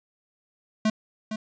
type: tone with echo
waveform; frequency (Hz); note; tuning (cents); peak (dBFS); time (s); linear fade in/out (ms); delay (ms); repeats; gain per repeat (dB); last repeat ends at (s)
square; 216.7; A3; -26; -20; 0.85-0.9; 5; 460; 1; -9; 1.36
effects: resampled to 16000 Hz + 10-bit